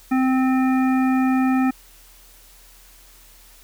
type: harmonic tone with a mistuned harmonic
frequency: 260 Hz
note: C4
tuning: 11 cents flat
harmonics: 1 / 3 / 5 / 7 / 9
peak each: -16 / -26 / -30 / -33 / -35 dBFS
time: 0.11-1.71 s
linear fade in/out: 10 ms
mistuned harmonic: 9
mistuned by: +53 cents
effects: added 40 Hz sine -50 dBFS peak until 3.63 s + white hiss -50 dBFS RMS until 3.63 s